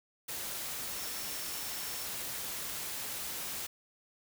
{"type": "tone in noise", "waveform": "sine", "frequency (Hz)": 5430, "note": "F8", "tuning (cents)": -50, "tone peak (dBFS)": -48, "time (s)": [0.95, 2.06], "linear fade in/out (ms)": 10, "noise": "white", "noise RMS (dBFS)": -39, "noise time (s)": [0.28, 3.67], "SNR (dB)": -12, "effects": []}